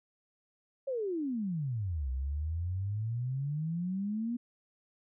sine exponential two-way sweep, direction down then up, 558 to 63 to 243.9 Hz, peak -31 dBFS, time 0.87-4.37 s, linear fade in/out 10 ms, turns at 2.1 s, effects none

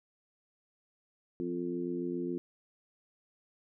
harmonic tone with a mistuned harmonic, 87.3 Hz, F2, in tune, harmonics 2 / 3 / 4 / 5, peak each -41 / -37 / -35 / -45 dBFS, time 1.4-2.38 s, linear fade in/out 0 ms, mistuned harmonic 5, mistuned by +17 cents, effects none

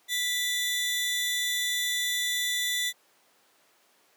sawtooth tone pair together, 1975.5 / 3517 Hz, B6 / A7, 0 / -1 cents, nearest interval minor seventh, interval 999 cents, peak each -26 dBFS, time 0.08-2.93 s, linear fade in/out 50 ms, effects pink hiss -63 dBFS RMS until 4.16 s + high-pass 400 Hz 12 dB/octave

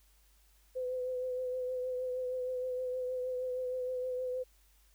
sine tone with vibrato, 506 Hz, B4, 42 cents sharp, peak -33 dBFS, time 0.75-4.44 s, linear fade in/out 20 ms, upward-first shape triangle, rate 6.4 Hz, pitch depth 31 cents each way, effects added 50 Hz sine -64 dBFS peak until 4.94 s + white hiss -69 dBFS RMS until 4.94 s

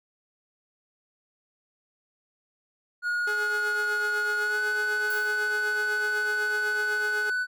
triangle tone with pitch glide, 1443 to 1492.2 Hz, F#6 to F#6, -44 to +14 cents, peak -23 dBFS, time 3.02-7.47 s, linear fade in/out 50 ms, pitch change +58 cents, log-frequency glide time 4.4-4.6 s
sawtooth tone with tremolo, 421.3 Hz, G#4, 25 cents sharp, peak -27 dBFS, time 3.27-7.3 s, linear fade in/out 5 ms, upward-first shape triangle, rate 8 Hz, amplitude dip 60%
violet noise with exponential decay, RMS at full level -36 dBFS, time 5.1-5.5 s, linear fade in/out 5 ms, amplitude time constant 85 ms
effects none

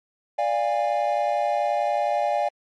triangle chord, D diminished, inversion none, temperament equal with one note detuned, 587.3 / 698.5 / 817.3 Hz, D5 / F5 / Ab5, 0 / 0 / -28 cents, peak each -23 dBFS, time 0.38-2.49 s, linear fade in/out 10 ms, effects MP3 48 kbps

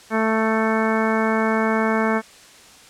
harmonic tone, 221 Hz, A3, 8 cents sharp, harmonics 1 / 2 / 3 / 4 / 5 / 6 / 7 / 8 / 10, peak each -21 / -24 / -26 / -27 / -28 / -29 / -29 / -30 / -31 dBFS, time 0.1-2.22 s, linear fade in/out 50 ms, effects white hiss -46 dBFS RMS until 2.89 s + low-pass 8000 Hz 12 dB/octave

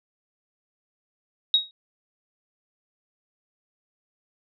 sine tone with exponential decay, 3785 Hz, A#7, 26 cents sharp, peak -12 dBFS, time 1.54-1.71 s, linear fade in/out 1 ms, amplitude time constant 35 ms, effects none

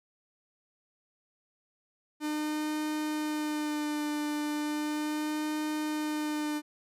45% pulse tone with vibrato, 301.6 Hz, D4, 46 cents sharp, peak -30 dBFS, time 2.2-6.62 s, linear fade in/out 50 ms, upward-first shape sine, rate 0.36 Hz, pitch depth 22 cents each way, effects resampled to 32000 Hz

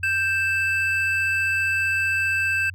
triangle tone pair together, 1571.2 / 2637 Hz, G6 / E7, +4 / 0 cents, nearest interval major sixth, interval 896 cents, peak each -21 dBFS, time 0.03-2.7 s, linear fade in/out 5 ms, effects added 91 Hz sine -36 dBFS peak until 2.74 s

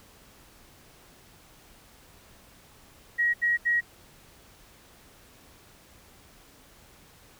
sine tone bursts, 1900 Hz, A#6, 33 cents sharp, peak -21 dBFS, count 3, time 3.18-3.81 s, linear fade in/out 20 ms, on 160 ms, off 75 ms, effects pink hiss -55 dBFS RMS until 7.39 s

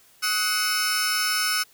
sawtooth tone cluster, 1270 / 1482 / 2115 / 2255 / 5300 Hz, D#6 / F#6 / C7 / C#7 / E8, +35 / +2 / +18 / +29 / +9 cents, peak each -25 / -23 / -31 / -31 / -23 dBFS, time 0.22-1.64 s, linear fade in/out 20 ms, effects white hiss -56 dBFS RMS until 1.73 s

